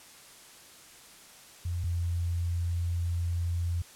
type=tone pair in turn; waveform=sine; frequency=86.9 / 86.1 Hz; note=F2 / F2; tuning=-8 / -24 cents; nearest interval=unison; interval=16 cents; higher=first; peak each=-29 / -27 dBFS; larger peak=second; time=1.65-1.84 / 1.84-3.82 s; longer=second; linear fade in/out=5 ms; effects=white hiss -52 dBFS RMS until 3.95 s + low-pass 11000 Hz 12 dB/octave